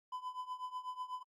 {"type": "tone with tremolo", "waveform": "triangle", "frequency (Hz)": 1007, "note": "B5", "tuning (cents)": 33, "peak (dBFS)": -35, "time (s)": [0.12, 1.23], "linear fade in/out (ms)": 5, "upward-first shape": "triangle", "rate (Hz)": 8.1, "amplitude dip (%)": 90, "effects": ["AAC 48 kbps"]}